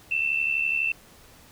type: tone pair together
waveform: sine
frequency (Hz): 2622 / 2694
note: E7 / E7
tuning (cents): -10 / +37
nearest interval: unison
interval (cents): 47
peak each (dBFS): -27 / -24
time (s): 0.11-0.92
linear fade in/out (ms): 5
effects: pink hiss -52 dBFS RMS until 1.51 s